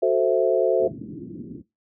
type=chord; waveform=sine; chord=F# half-diminished seventh; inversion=none; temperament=equal; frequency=370 / 440 / 523.3 / 659.3 Hz; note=F#4 / A4 / C5 / E5; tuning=0 / 0 / 0 / 0 cents; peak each=-22 dBFS; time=0.02-0.88 s; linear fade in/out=10 ms
type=low-pass noise; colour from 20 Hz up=white; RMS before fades=-34 dBFS; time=0.79-1.63 s; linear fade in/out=50 ms; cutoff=340 Hz; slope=48 dB/octave
effects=noise-tail reverb RT60 0.2 s tail -19 dB re dry + high-pass 150 Hz 12 dB/octave